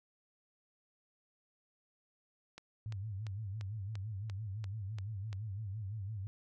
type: click train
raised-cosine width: 0.2 ms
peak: -31 dBFS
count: 9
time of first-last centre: 2.58-5.329 s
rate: 2.91 Hz
type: tone with vibrato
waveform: sine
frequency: 102.9 Hz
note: G#2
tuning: 16 cents flat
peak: -38 dBFS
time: 2.86-6.27 s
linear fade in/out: 0 ms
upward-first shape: sine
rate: 5.9 Hz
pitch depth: 150 cents each way
effects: none